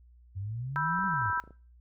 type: exponential two-way sweep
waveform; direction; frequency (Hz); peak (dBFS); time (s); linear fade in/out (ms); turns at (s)
sine; up then down; 92.4 to 195.8 to 92.4; -33; 0.35-1.32; 20; 1.06
type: chord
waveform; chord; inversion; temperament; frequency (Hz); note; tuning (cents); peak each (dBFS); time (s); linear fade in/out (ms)
sine; E minor; second; equal with one note detuned; 979.2 / 1318.5 / 1568; B5 / E6 / G6; -15 / 0 / 0; -32 / -32 / -32; 0.76-1.4; 0
type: clicks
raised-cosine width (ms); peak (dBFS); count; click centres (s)
2; -39; 12; 0.989 / 1.039 / 1.081 / 1.136 / 1.219 / 1.258 / 1.299 / 1.329 / 1.376 / 1.439 / 1.476 / 1.507
effects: noise-tail reverb RT60 0.4 s tail -22 dB re dry + added 60 Hz sine -54 dBFS peak until 1.8 s